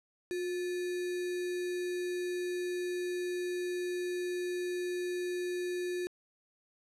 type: tone with sample-and-hold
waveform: sine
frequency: 358.2 Hz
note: F4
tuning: 44 cents sharp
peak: -32 dBFS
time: 0.31-6.07 s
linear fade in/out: 0 ms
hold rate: 2100 Hz
effects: low-pass 11000 Hz 12 dB/octave